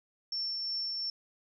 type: tone with tremolo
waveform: sine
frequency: 5420 Hz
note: E8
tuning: 47 cents sharp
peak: -31 dBFS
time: 0.32-1.1 s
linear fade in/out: 2 ms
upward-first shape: triangle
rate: 2.8 Hz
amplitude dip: 25%
effects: none